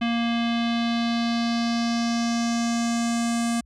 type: tone with low-pass filter sweep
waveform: square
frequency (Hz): 233.5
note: A#3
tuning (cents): +3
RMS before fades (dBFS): -24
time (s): 0.01-3.61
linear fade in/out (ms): 10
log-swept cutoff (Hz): 3000 to 8600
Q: 2.7
effects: added 60 Hz sine -53 dBFS peak until 3.65 s